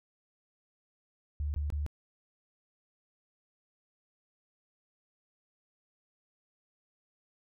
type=tone bursts; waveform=sine; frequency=73.42 Hz; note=D2; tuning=in tune; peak=-30 dBFS; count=3; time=1.4-1.864 s; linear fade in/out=0 ms; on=140 ms; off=22 ms; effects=none